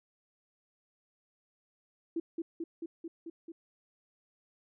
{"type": "tone with echo", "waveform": "sine", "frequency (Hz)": 332, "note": "E4", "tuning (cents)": 12, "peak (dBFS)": -30, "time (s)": [2.16, 2.2], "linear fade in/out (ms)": 5, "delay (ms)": 220, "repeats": 6, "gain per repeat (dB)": -2, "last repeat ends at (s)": 3.52, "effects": []}